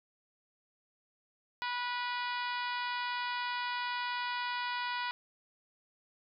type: harmonic tone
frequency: 489 Hz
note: B4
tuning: 17 cents flat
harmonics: 2 / 3 / 4 / 5 / 6 / 7 / 8 / 9 / 10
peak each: -36 / -40 / -42 / -44 / -46 / -47 / -48 / -49 / -50 dBFS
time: 1.62-5.11 s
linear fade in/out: 0 ms
effects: none